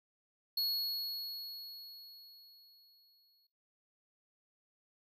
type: tone with exponential decay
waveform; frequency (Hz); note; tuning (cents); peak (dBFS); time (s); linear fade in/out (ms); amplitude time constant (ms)
square; 4340; C#8; -37; -31; 0.57-3.47; 5; 630
effects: noise-tail reverb RT60 0.4 s tail -25 dB re dry